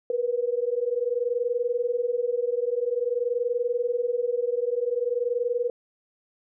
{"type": "tone pair together", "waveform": "sine", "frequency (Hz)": [473.4, 493.9], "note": ["A#4", "B4"], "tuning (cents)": [27, 0], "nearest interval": "minor second", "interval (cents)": 73, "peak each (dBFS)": -26, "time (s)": [0.1, 5.7], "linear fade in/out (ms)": 2, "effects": []}